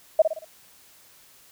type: tone with echo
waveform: sine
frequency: 636 Hz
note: D#5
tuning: 38 cents sharp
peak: -11 dBFS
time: 0.19-0.22 s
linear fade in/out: 5 ms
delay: 57 ms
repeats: 4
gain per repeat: -7 dB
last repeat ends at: 0.448 s
effects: white hiss -54 dBFS RMS until 1.51 s